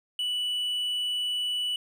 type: tone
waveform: triangle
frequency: 2960 Hz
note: F#7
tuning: in tune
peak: -25 dBFS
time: 0.19-1.76 s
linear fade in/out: 2 ms
effects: none